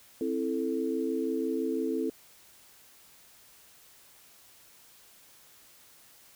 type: chord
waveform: sine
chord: A minor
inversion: first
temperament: just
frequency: 264 / 330 / 440 Hz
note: C4 / E4 / A4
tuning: +16 / +2 / 0 cents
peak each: -32 / -32 / -32 dBFS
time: 0.21-2.1 s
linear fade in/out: 2 ms
effects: white hiss -57 dBFS RMS until 6.35 s